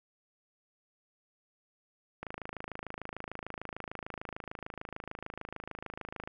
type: click train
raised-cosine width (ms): 0.5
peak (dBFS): -24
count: 109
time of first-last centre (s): 2.23-6.275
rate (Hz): 26.7
effects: none